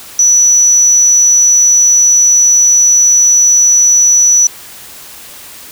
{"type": "tone", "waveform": "sine", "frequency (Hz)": 5920, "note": "F#8", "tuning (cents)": 0, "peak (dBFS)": -4, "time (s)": [0.19, 4.47], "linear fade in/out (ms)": 2, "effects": ["white hiss -32 dBFS RMS until 5.71 s"]}